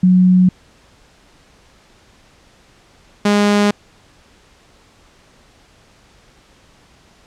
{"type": "tone pair in turn", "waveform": ["sine", "sawtooth"], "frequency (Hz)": [183.1, 205.6], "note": ["F#3", "G#3"], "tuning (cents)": [-18, -17], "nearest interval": "major second", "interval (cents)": 201, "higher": "second", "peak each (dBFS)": -7, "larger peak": "neither", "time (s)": [[0.03, 0.49], [3.25, 3.71]], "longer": "neither", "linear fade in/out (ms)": 5, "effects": ["pink hiss -50 dBFS RMS until 7.26 s", "low-pass 7000 Hz 12 dB/octave"]}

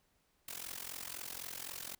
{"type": "noise with amplitude modulation", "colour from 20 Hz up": "white", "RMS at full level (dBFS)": -41, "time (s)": [0.48, 1.95], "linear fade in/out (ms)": 5, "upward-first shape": "sine", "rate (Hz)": 43.9, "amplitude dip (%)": 90, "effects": ["pink hiss -75 dBFS RMS until 1.99 s"]}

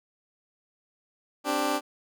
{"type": "chord", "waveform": "15% pulse", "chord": "C suspended second", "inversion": "none", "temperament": "just", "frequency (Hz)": [261.6, 294.3, 392.4], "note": ["C4", "D4", "G4"], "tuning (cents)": [0, 4, 2], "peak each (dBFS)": [-26, -21, -27], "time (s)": [1.44, 1.81], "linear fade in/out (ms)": 50, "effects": []}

